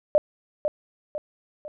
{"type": "tone with echo", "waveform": "sine", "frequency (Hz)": 600, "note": "D5", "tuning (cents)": 37, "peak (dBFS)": -13, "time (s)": [0.15, 0.18], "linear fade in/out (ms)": 0, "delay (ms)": 500, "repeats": 3, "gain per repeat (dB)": -7, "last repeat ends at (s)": 1.68, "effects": []}